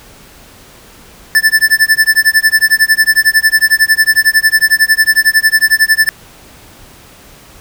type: tone with tremolo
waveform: square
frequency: 1760 Hz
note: A6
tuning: in tune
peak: -4 dBFS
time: 1.35-6.09 s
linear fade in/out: 0 ms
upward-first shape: sine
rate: 11 Hz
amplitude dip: 100%
effects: pink hiss -39 dBFS RMS until 7.6 s